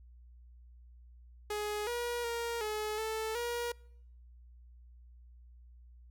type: tone with pitch steps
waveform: sawtooth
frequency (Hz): 418.9 / 479.2 / 468.2 / 426.7 / 439.9 / 476.5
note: G#4 / A#4 / A#4 / G#4 / A4 / A#4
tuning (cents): +15 / +48 / +8 / +47 / 0 / +38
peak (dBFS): -30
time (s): 1.5-3.72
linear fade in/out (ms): 5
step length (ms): 370
effects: noise-tail reverb RT60 0.7 s tail -25 dB re dry + added 60 Hz sine -53 dBFS peak until 6.1 s